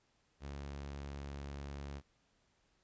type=tone; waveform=sawtooth; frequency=70.4 Hz; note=C#2; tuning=27 cents sharp; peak=-39 dBFS; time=0.4-2.02 s; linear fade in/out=50 ms; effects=pink hiss -75 dBFS RMS until 2.83 s + resampled to 16000 Hz